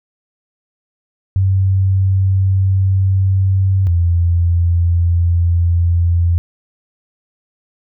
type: tone pair in turn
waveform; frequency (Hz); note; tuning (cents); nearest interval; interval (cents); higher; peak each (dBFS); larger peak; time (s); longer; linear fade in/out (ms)
sine; 95.6 / 85.81; G2 / F2; -43 / -30; major second; 187; first; -10 / -10; neither; 1.36-3.87 / 3.87-6.38; neither; 0
effects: none